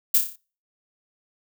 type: noise with echo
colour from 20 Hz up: violet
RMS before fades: -17 dBFS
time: 0.14-0.18 s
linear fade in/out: 5 ms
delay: 30 ms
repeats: 6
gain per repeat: -5 dB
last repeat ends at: 0.36 s
effects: noise-tail reverb RT60 0.4 s tail -25 dB re dry